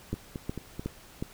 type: two click trains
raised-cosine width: 3 ms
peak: -18 / -22 dBFS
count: 4 / 4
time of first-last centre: 0.13-1.225 / 0.14-0.795 s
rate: 2.74 / 4.58 Hz
effects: pink hiss -52 dBFS RMS until 1.33 s